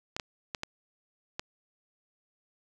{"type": "clicks", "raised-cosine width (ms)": 0.2, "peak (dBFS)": -16, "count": 5, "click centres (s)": [0.165, 0.198, 0.548, 0.634, 1.395], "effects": []}